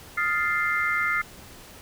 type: chord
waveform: sine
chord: F dominant seventh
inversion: third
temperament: equal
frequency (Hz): 1244.5 / 1396.9 / 1760 / 2093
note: Eb6 / F6 / A6 / C7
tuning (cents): 0 / 0 / 0 / 0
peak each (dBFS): -30 / -27 / -31 / -25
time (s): 0.17-1.22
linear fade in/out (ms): 10
effects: pink hiss -46 dBFS RMS until 1.81 s